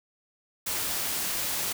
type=noise; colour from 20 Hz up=white; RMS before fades=-30 dBFS; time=0.66-1.73 s; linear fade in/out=10 ms; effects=none